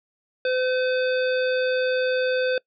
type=harmonic tone; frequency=510 Hz; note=C5; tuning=44 cents flat; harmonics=1 / 3 / 5 / 7 / 9; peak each=-21 / -28 / -34 / -36 / -39 dBFS; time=0.45-2.58 s; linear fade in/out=2 ms; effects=noise-tail reverb RT60 0.1 s tail -24 dB re dry